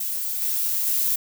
violet noise with level steps, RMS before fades -27 / -24 / -22 dBFS, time 0-1.16 s, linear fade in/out 5 ms, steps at 0.41 / 0.86 s, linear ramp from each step 10 ms, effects none

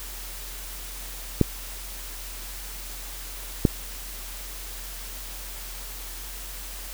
clicks, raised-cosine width 3 ms, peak -3 dBFS, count 2, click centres 1.413 / 3.652 s, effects added 43 Hz sine -38 dBFS peak until 6.93 s + white hiss -39 dBFS RMS until 6.93 s

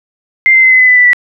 sine tone with pitch steps, 2093 / 2074 / 2055 / 2036 / 2017 / 1998.5 / 1980.1 / 1961.9 Hz, C7 / C7 / C7 / C7 / B6 / B6 / B6 / B6, 0 / -16 / -32 / -48 / +36 / +20 / +4 / -12 cents, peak -3 dBFS, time 0.46-1.132 s, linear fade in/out 0 ms, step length 84 ms, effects none

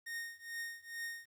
45% pulse tone with tremolo, 1850 Hz, A#6, 14 cents flat, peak -38 dBFS, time 0.06-1.26 s, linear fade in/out 10 ms, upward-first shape triangle, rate 2.3 Hz, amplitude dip 95%, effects 12-bit

